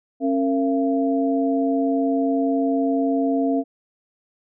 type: tone cluster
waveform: sine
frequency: 272.5 / 460.9 / 679 Hz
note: C#4 / A#4 / F5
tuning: -29 / -20 / -49 cents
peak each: -19 / -26 / -25 dBFS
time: 0.2-3.64 s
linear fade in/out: 50 ms
effects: none